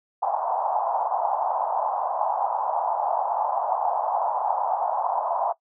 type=band-pass noise; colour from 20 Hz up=pink; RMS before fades=-25 dBFS; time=0.22-5.53 s; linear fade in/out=10 ms; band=700 to 950 Hz; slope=48 dB/octave; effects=noise-tail reverb RT60 0.1 s tail -19 dB re dry